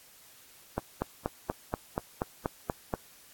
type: click train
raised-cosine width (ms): 1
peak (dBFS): -14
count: 10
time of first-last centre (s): 0.78-2.938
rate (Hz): 4.17
effects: white hiss -56 dBFS RMS until 3.33 s + AAC 64 kbps